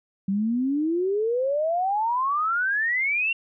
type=exponential sweep; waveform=sine; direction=up; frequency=190 to 2773 Hz; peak=-21 dBFS; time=0.28-3.33 s; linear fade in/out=5 ms; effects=none